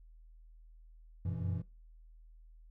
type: tone cluster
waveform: triangle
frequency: 91.6 / 95.7 / 120.5 / 166.4 Hz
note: F#2 / G2 / B2 / E3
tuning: -17 / -41 / -42 / +17 cents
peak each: -36 / -37 / -39 / -38 dBFS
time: 1.25-1.62 s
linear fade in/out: 5 ms
effects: noise-tail reverb RT60 0.3 s tail -21 dB re dry + added 40 Hz sine -54 dBFS peak until 2.7 s